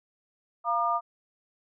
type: tone cluster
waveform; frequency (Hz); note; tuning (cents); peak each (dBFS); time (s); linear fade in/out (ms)
sine; 692 / 942 / 1207; F5 / A#5 / D6; -16 / +18 / +47; -29 / -30 / -26; 0.64-1.01; 50
effects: none